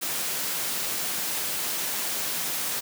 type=high-pass noise; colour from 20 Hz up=white; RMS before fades=-29 dBFS; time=0.01-2.81 s; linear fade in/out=20 ms; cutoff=120 Hz; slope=24 dB/octave; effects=none